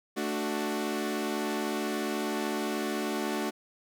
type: chord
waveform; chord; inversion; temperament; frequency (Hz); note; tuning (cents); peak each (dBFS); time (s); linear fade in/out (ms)
sawtooth; D major; second; equal; 220 / 293.7 / 370; A3 / D4 / F#4; 0 / 0 / 0; -30; 0.16-3.51; 20
effects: none